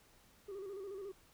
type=tone with vibrato; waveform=sine; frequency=392 Hz; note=G4; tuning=in tune; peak=-40 dBFS; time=0.48-1.12 s; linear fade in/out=10 ms; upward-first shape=square; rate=14 Hz; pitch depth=64 cents each way; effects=tanh soft clip ceiling -42 dBFS + pink hiss -66 dBFS RMS until 1.33 s